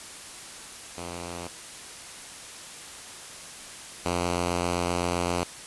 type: tone pair in turn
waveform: 5% pulse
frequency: 86.7 / 87.71 Hz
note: F2 / F2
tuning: -12 / +8 cents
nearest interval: unison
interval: 20 cents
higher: second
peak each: -24 / -14 dBFS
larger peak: second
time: 0.97-1.48 / 4.05-5.44 s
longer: second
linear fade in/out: 10 ms
effects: white hiss -42 dBFS RMS until 5.66 s + resampled to 24000 Hz